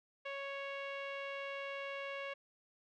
sawtooth tone with low-pass filter, 554.4 Hz, C#5, in tune, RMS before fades -43 dBFS, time 0.25-2.34 s, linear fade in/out 10 ms, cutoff 2600 Hz, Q 3, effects none

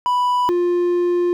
triangle tone pair in turn, 987.8 / 351.8 Hz, B5 / F4, 0 / +13 cents, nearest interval octave + tritone, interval 1787 cents, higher first, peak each -13 dBFS, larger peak neither, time 0.06-0.49 / 0.49-1.33 s, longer second, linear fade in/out 0 ms, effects none

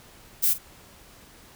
violet noise with echo, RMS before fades -21 dBFS, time 0.42-0.54 s, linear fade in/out 20 ms, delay 47 ms, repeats 1, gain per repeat -15 dB, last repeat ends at 0.587 s, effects pink hiss -51 dBFS RMS until 1.55 s

